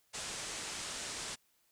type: low-pass noise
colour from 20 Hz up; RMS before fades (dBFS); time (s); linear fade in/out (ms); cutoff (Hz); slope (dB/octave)
white; -42; 0.13-1.36; 20; 9000; 48
effects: white hiss -73 dBFS RMS until 1.71 s